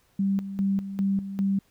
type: tone with tremolo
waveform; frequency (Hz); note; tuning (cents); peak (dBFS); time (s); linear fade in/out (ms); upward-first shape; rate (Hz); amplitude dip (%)
sine; 196; G3; 0; -21; 0.19-1.59; 5; square; 2.5; 70
effects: pink hiss -65 dBFS RMS until 1.7 s